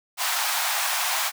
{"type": "high-pass noise", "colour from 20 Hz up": "pink", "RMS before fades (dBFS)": -25, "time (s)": [0.17, 1.32], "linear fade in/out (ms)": 50, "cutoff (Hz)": 710, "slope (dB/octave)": 48, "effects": []}